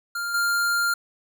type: tone with level steps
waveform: square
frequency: 1399 Hz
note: F6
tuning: 3 cents sharp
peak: -27 / -21 dBFS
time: 0.15-0.94 s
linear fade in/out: 5 ms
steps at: 0.34 s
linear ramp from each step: 5 ms
effects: none